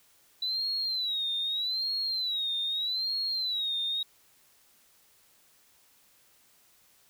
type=tone with vibrato; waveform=triangle; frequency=3951 Hz; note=B7; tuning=in tune; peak=-25 dBFS; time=0.42-4.03 s; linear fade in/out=5 ms; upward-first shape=sine; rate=0.81 Hz; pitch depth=140 cents each way; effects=tanh soft clip ceiling -26 dBFS + white hiss -63 dBFS RMS until 7.09 s